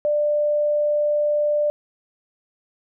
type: tone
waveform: sine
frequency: 593 Hz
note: D5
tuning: 17 cents sharp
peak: -17 dBFS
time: 0.05-1.7 s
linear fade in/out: 0 ms
effects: none